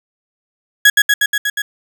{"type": "tone with echo", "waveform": "35% pulse", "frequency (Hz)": 1668, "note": "G#6", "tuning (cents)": 7, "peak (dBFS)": -3, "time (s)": [0.85, 0.9], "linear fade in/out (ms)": 5, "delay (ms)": 120, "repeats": 6, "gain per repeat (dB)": -2, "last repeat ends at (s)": 1.62, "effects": []}